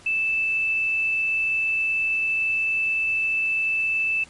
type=tone; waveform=sine; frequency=2637 Hz; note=E7; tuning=in tune; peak=-20 dBFS; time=0.06-4.24 s; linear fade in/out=5 ms; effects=pink hiss -49 dBFS RMS until 4.29 s + MP3 48 kbps